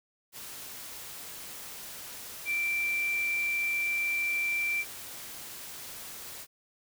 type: tone in noise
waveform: sine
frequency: 2349 Hz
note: D7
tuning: in tune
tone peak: -27 dBFS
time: 2.45-4.85 s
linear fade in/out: 50 ms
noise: white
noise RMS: -43 dBFS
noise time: 0.32-6.47 s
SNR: +13 dB
effects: none